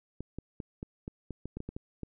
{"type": "clicks", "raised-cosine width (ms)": 3, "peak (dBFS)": -25, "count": 12, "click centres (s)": [0.206, 0.386, 0.602, 0.829, 1.079, 1.307, 1.456, 1.57, 1.604, 1.69, 1.765, 2.033], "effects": []}